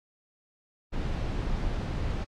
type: noise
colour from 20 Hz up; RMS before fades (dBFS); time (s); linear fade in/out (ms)
brown; -30; 0.92-2.25; 20
effects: low-pass 5000 Hz 12 dB/octave + AAC 64 kbps